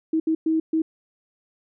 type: tone bursts at uneven times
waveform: sine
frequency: 320 Hz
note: D#4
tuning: 49 cents sharp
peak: -18 dBFS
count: 4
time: 0.13-0.2 / 0.27-0.35 / 0.46-0.6 / 0.73-0.82 s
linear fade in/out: 5 ms
effects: none